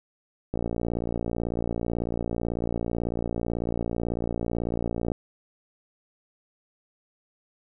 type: click train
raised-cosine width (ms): 2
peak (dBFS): -15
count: 267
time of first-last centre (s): 0.54-5.118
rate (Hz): 58.1
effects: none